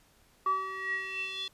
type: tone with band-pass filter sweep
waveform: square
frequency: 382.1 Hz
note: G4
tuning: 44 cents flat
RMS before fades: -34 dBFS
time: 0.46-1.48 s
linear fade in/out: 2 ms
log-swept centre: 1100 to 3700 Hz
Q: 8.8
effects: pink hiss -64 dBFS RMS until 1.53 s + resampled to 32000 Hz